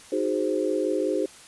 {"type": "chord", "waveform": "sine", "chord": "Ab dominant seventh", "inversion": "second", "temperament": "equal", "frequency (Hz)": [311.1, 370, 415.3, 523.3], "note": ["Eb4", "Gb4", "Ab4", "C5"], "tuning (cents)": [0, 0, 0, 0], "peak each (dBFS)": -28, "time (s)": [0.12, 1.26], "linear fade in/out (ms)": 5, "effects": ["white hiss -48 dBFS RMS until 1.47 s", "resampled to 24000 Hz"]}